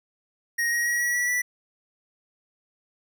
square tone with pitch steps, 1874 / 1891.4 / 1909 / 1926.7 / 1944.6 / 1962.6 Hz, A#6 / A#6 / A#6 / B6 / B6 / B6, +9 / +25 / +41 / -43 / -27 / -11 cents, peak -23 dBFS, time 0.58-1.42 s, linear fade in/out 10 ms, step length 140 ms, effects none

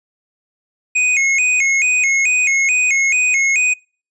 square tone with vibrato, 2325 Hz, D7, 18 cents flat, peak -13 dBFS, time 0.95-3.74 s, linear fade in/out 10 ms, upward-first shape square, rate 2.3 Hz, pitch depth 120 cents each way, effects noise-tail reverb RT60 0.4 s tail -26 dB re dry + resampled to 22050 Hz

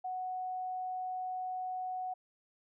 sine tone, 740 Hz, F#5, in tune, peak -35 dBFS, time 0.04-2.14 s, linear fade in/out 10 ms, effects none

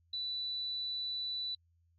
sine tone, 3970 Hz, B7, 8 cents sharp, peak -35 dBFS, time 0.13-1.55 s, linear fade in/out 5 ms, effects added 84 Hz sine -68 dBFS peak until 1.98 s + AAC 32 kbps

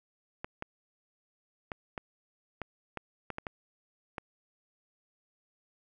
clicks, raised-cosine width 0.5 ms, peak -21 dBFS, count 10, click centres 0.445 / 0.624 / 1.718 / 1.978 / 2.617 / 2.973 / 3.303 / 3.384 / 3.468 / 4.182 s, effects none

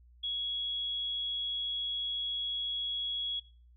sine tone, 3338 Hz, G#7, 8 cents sharp, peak -32 dBFS, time 0.23-3.4 s, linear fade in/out 10 ms, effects noise-tail reverb RT60 0.4 s tail -19 dB re dry + added 60 Hz sine -56 dBFS peak until 3.76 s

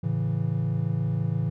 triangle chord, A major, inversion none, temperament equal, 110 / 138.59 / 164.81 Hz, A2 / C#3 / E3, 0 / 0 / 0 cents, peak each -26 dBFS, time 0.03-1.5 s, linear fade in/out 10 ms, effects none

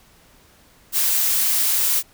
blue noise, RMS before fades -19 dBFS, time 0.92-2.03 s, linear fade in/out 50 ms, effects pink hiss -53 dBFS RMS until 2.13 s

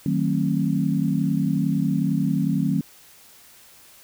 sine chord, D# diminished seventh, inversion none, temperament just, 155.56 / 186.68 / 224 / 268.8 Hz, D#3 / F#3 / A3 / C4, 0 / +16 / +31 / +47 cents, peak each -24 / -24 / -26 / -25 dBFS, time 0.06-2.81 s, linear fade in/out 2 ms, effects white hiss -50 dBFS RMS until 4.03 s

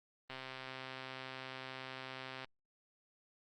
click train, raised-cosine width 0.3 ms, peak -29 dBFS, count 282, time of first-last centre 0.3-2.445 s, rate 131 Hz, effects Opus 24 kbps

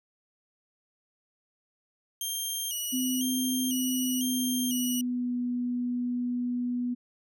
10% pulse tone with vibrato, 3051 Hz, G7, 48 cents flat, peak -23 dBFS, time 2.21-5.01 s, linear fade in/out 2 ms, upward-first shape square, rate 1 Hz, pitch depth 75 cents each way
sine tone with pitch glide, 256.1 to 245.1 Hz, C4 to B3, -37 to -13 cents, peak -27 dBFS, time 2.92-6.95 s, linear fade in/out 20 ms, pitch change -76 cents, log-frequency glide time 3.93-5.35 s
effects none

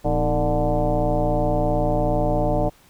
sine tone with frequency modulation, 311.1 Hz, D#4, in tune, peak -17 dBFS, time 0.04-2.7 s, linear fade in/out 20 ms, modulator 141 Hz, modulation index 3.2, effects pink hiss -54 dBFS RMS until 2.89 s

